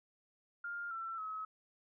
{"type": "tone with pitch steps", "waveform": "sine", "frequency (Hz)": [1405, 1342.3, 1282.5], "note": ["F6", "E6", "E6"], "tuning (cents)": [10, 31, -48], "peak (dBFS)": -39, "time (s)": [0.64, 1.45], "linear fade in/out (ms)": 5, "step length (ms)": 270, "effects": []}